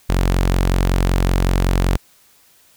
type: tone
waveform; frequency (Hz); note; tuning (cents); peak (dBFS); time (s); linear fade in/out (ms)
sawtooth; 45.32; F#1; -35; -10; 0.09-1.97; 10
effects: white hiss -53 dBFS RMS until 2.76 s